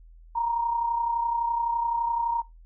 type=tone pair together; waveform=sine; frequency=932.3 / 964.1 Hz; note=A#5 / B5; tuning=0 / -42 cents; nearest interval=minor second; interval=58 cents; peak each=-24 / -32 dBFS; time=0.35-2.42 s; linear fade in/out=10 ms; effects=noise-tail reverb RT60 0.2 s tail -19 dB re dry + added 41 Hz sine -47 dBFS peak until 2.65 s